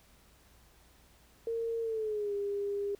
sine tone with pitch glide, 458.5 to 403.8 Hz, A#4 to G#4, -29 to -49 cents, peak -31 dBFS, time 1.47-2.95 s, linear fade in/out 2 ms, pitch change -220 cents, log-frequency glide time 1.81-2.34 s, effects added 60 Hz sine -65 dBFS peak until 2.99 s + pink hiss -63 dBFS RMS until 2.99 s

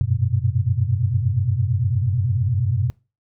sine tone cluster, 92.2 / 100.8 / 119.1 / 127.9 Hz, F#2 / G2 / A#2 / C3, -6 / +49 / +38 / -39 cents, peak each -23 dBFS, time 0.01-2.9 s, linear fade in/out 0 ms, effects noise-tail reverb RT60 0.3 s tail -24 dB re dry

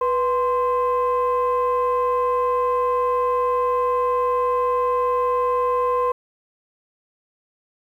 sine tone pair together, 492.2 / 1042.3 Hz, B4 / C6, -6 / -7 cents, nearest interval octave + minor second, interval 1299 cents, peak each -19 dBFS, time 0.01-6.12 s, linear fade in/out 5 ms, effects tanh soft clip ceiling -13 dBFS + 9-bit

